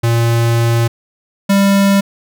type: tone pair in turn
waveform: square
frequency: 116.54 / 197.87 Hz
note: A#2 / G3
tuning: 0 / +16 cents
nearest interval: major sixth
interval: 916 cents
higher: second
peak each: -11 / -9 dBFS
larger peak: second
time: 0.03-0.88 / 1.49-2.01 s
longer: first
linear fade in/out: 10 ms
effects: none